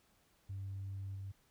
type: tone with level steps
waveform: sine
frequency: 97.5 Hz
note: G2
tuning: 9 cents flat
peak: -39 / -41 dBFS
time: 0.49-1.32 s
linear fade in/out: 10 ms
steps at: 1.15 s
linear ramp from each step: 5 ms
effects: tanh soft clip ceiling -37 dBFS + pink hiss -72 dBFS RMS until 1.5 s